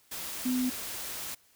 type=tone in noise; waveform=sine; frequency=253 Hz; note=B3; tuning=42 cents sharp; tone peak=-26 dBFS; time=0.45-0.7 s; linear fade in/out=10 ms; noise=white; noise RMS=-38 dBFS; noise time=0.11-1.35 s; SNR=+9 dB; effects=white hiss -64 dBFS RMS until 1.55 s